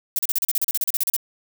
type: noise bursts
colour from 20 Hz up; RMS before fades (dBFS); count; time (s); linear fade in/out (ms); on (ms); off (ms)
violet; -21; 16; 0.16-1.165; 2; 30; 35
effects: none